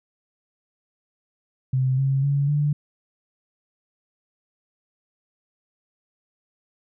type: tone with pitch steps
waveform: sine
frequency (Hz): 130.3 / 135.6 / 141.11 / 146.85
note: C3 / C#3 / C#3 / D3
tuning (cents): -7 / -38 / +31 / 0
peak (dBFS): -18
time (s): 1.73-2.73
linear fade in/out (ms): 5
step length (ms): 250
effects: none